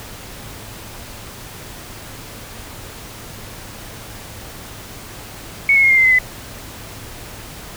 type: tone with pitch steps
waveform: sine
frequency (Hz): 2217 / 2181 / 2146 / 2112 / 2078 / 2045 / 2012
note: C#7 / C#7 / C7 / C7 / C7 / C7 / B6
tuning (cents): 0 / -29 / +43 / +16 / -12 / -40 / +32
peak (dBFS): -9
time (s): 5.69-6.187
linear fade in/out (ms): 2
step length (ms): 71
effects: added 105 Hz sine -42 dBFS peak until 7.76 s + pink hiss -35 dBFS RMS until 7.76 s